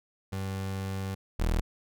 30% pulse tone pair in turn, 96.4 / 40.53 Hz, G2 / E1, -28 / -29 cents, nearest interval octave + minor third, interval 1501 cents, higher first, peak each -29 / -22 dBFS, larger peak second, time 0.32-1.15 / 1.39-1.61 s, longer first, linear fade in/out 10 ms, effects none

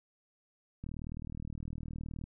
click train, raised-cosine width 5 ms, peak -29 dBFS, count 56, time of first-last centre 0.84-2.239 s, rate 39.3 Hz, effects none

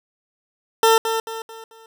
20% pulse tone with echo, 449.5 Hz, A4, 37 cents sharp, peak -7 dBFS, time 0.83-0.98 s, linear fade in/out 2 ms, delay 220 ms, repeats 4, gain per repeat -8 dB, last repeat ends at 1.86 s, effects none

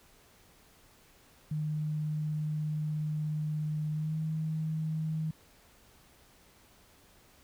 sine tone with pitch glide, 152.8 to 157.46 Hz, D#3 to D#3, -31 to +21 cents, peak -30 dBFS, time 1.51-5.31 s, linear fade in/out 5 ms, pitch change +52 cents, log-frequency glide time 3.92-4.18 s, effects pink hiss -61 dBFS RMS until 7.43 s

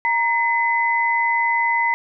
sine tone pair together, 935 / 2025 Hz, A#5 / B6, +5 / +43 cents, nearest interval octave + minor second, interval 1338 cents, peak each -19 dBFS, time 0.05-1.94 s, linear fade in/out 0 ms, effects none

